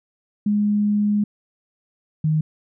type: tone pair in turn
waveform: sine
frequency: 207.5 / 155.45 Hz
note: G#3 / D#3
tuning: -1 / -1 cents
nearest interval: perfect fourth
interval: 500 cents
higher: first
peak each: -16 dBFS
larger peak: neither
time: 0.46-1.24 / 2.24-2.41 s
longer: first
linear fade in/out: 5 ms
effects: none